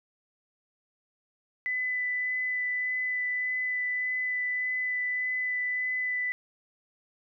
sine tone with vibrato, 2000 Hz, B6, 21 cents sharp, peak -27 dBFS, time 1.66-6.32 s, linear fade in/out 0 ms, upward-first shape sine, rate 1.7 Hz, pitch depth 8 cents each way, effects none

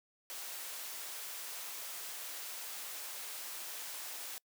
white high-pass noise, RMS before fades -44 dBFS, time 0.3-4.38 s, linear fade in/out 0 ms, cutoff 470 Hz, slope 12 dB/octave, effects noise-tail reverb RT60 0.1 s tail -26 dB re dry

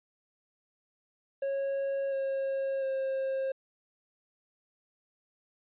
triangle tone with pitch steps, 549 / 541.4 / 534 Hz, C#5 / C#5 / C5, -17 / -41 / +35 cents, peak -27 dBFS, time 1.42-3.52 s, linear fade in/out 5 ms, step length 700 ms, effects resampled to 8000 Hz

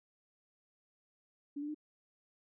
sine tone with pitch steps, 286.7 / 294.8 / 303 Hz, D4 / D4 / D#4, -42 / +7 / -46 cents, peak -37 dBFS, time 1.56-1.746 s, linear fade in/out 10 ms, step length 62 ms, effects none

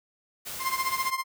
white noise, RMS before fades -37 dBFS, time 0.45-1.11 s, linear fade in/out 20 ms
30% pulse tone with tremolo, 1052 Hz, C6, 9 cents sharp, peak -20 dBFS, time 0.59-1.24 s, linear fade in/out 50 ms, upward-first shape triangle, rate 15 Hz, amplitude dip 90%
effects none

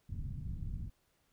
pink low-pass noise, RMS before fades -40 dBFS, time 0.09-0.9 s, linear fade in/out 10 ms, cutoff 170 Hz, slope 24 dB/octave, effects pink hiss -75 dBFS RMS until 1.32 s

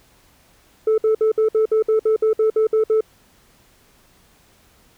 sine tone bursts, 437.6 Hz, A4, 9 cents flat, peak -11 dBFS, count 13, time 0.87-3.008 s, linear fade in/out 5 ms, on 110 ms, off 59 ms, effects tanh soft clip ceiling -12 dBFS + pink hiss -55 dBFS RMS until 4.97 s

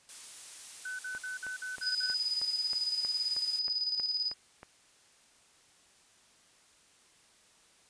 blue noise, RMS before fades -44 dBFS, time 0.09-3.59 s, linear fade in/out 0 ms
sine tone bursts, 1508 Hz, F#6, 32 cents sharp, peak -36 dBFS, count 7, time 0.85-2.142 s, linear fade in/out 5 ms, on 140 ms, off 52 ms
click train, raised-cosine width 0.5 ms, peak -31 dBFS, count 12, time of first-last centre 1.15-4.631 s, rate 3.16 Hz
sine tone with tremolo, 4978 Hz, D#8, in tune, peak -28 dBFS, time 1.81-4.34 s, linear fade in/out 50 ms, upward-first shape square, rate 18 Hz, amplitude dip 50%
effects white hiss -63 dBFS RMS until 7.89 s + resampled to 22050 Hz

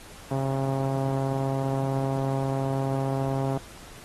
sawtooth tone with low-pass filter, 135 Hz, C#3, 45 cents flat, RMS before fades -27 dBFS, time 0.31-3.58 s, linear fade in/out 5 ms, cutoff 780 Hz, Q 1.8, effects pink hiss -47 dBFS RMS until 4.04 s + AAC 32 kbps

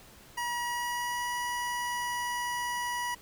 25% pulse tone with pitch glide, 960 to 970.6 Hz, B5 to B5, -49 to -30 cents, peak -27 dBFS, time 0.37-3.15 s, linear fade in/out 10 ms, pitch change +19 cents, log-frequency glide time 0.59-1.29 s, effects pink hiss -54 dBFS RMS until 3.21 s

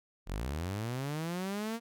sawtooth linear sweep, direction up, 38.89 to 234.6 Hz, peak -30 dBFS, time 0.26-1.8 s, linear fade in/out 50 ms, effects none

